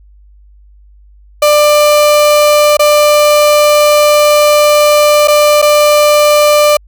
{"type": "tone with dropouts", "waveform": "35% pulse", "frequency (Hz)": 594, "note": "D5", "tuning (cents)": 20, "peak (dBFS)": -3, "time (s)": [1.42, 6.77], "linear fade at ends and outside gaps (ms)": 5, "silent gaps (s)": [[2.77, 2.793], [5.275, 5.281], [5.618, 5.624]], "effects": ["added 50 Hz sine -38 dBFS peak until 6.87 s"]}